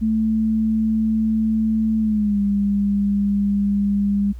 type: tone with pitch glide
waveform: sine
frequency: 220 to 201.7 Hz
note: A3 to G3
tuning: 0 to +50 cents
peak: -16 dBFS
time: 0.01-4.33 s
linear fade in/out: 20 ms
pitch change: -150 cents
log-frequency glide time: 1.99-2.4 s
effects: added 60 Hz sine -31 dBFS peak until 4.39 s + pink hiss -58 dBFS RMS until 4.39 s